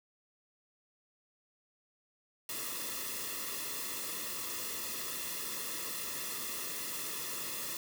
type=noise with comb filter; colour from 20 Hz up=white; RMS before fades=-39 dBFS; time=2.49-7.77 s; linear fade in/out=2 ms; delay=1.3 ms; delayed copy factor=-0.8; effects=none